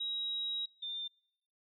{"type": "tone pair in turn", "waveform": "sine", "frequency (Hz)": [3825, 3597], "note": ["A#7", "A7"], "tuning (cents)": [44, 37], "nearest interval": "minor second", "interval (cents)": 107, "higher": "first", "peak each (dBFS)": [-34, -37], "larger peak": "first", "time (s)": [[0, 0.66], [0.82, 1.08]], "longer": "first", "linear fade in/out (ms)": 10, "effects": ["noise-tail reverb RT60 0.8 s tail -26 dB re dry"]}